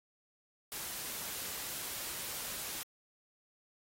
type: noise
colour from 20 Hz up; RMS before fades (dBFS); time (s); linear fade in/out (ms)
white; -41; 0.72-2.83; 0
effects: AAC 48 kbps